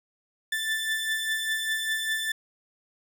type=beating tone pair; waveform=30% pulse; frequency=1760 / 1765 Hz; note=A6 / A6; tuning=0 / +5 cents; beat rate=5 Hz; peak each=-31 / -25 dBFS; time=0.52-2.32 s; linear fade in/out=5 ms; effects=none